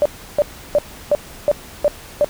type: tone bursts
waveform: sine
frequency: 587.3 Hz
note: D5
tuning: in tune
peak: -10 dBFS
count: 7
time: 0.02-2.245 s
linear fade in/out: 0 ms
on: 35 ms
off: 330 ms
effects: pink hiss -38 dBFS RMS until 2.29 s